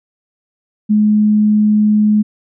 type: tone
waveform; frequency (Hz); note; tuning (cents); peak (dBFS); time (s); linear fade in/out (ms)
sine; 211.5; G#3; +32; -8; 0.89-2.23; 20
effects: none